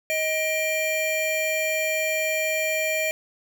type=tone pair together; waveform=square; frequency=628.4 / 2374 Hz; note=D#5 / D7; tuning=+17 / +18 cents; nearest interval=octave + major seventh; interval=2301 cents; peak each=-26 dBFS; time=0.1-3.11 s; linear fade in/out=0 ms; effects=9-bit